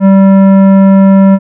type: tone with tanh clipping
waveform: triangle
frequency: 194.1 Hz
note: G3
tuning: 17 cents flat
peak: -3 dBFS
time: 0-1.39 s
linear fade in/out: 50 ms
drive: 17 dB
effects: none